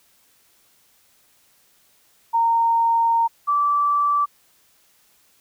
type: tone pair in turn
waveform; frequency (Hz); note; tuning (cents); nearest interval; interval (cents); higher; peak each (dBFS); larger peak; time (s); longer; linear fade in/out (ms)
sine; 922 / 1161.6; A#5 / D6; -19 / -19; major third; 400; second; -15 / -16; first; 2.33-3.28 / 3.47-4.26; first; 20
effects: white hiss -59 dBFS RMS until 5.4 s